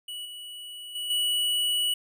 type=tone with level steps; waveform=square; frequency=2941 Hz; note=F#7; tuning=11 cents flat; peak=-35 / -39 / -31 / -24 dBFS; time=0.08-1.94 s; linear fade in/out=5 ms; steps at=0.25 / 0.95 / 1.1 s; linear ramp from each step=5 ms; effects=none